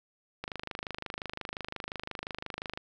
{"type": "click train", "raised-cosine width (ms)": 0.3, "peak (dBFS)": -20, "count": 61, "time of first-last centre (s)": [0.44, 2.775], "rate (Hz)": 25.7, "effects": []}